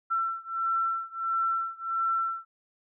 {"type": "beating tone pair", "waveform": "sine", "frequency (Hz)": [1344, 1345.5], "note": ["E6", "E6"], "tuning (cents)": [33, 35], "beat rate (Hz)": 1.5, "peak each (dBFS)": [-29, -30], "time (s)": [0.1, 2.45], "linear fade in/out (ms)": 20, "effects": []}